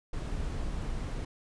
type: noise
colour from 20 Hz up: brown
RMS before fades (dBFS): -34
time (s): 0.13-1.25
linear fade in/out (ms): 5
effects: resampled to 22050 Hz